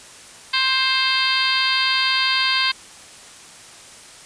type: harmonic tone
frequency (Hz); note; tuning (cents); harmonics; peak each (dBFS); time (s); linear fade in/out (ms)
526; C5; +9; 2 / 3 / 4 / 5 / 6 / 7 / 8 / 9; -25 / -25 / -25 / -25 / -25 / -25 / -25 / -25; 0.53-2.72; 10
effects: white hiss -42 dBFS RMS until 4.25 s + resampled to 22050 Hz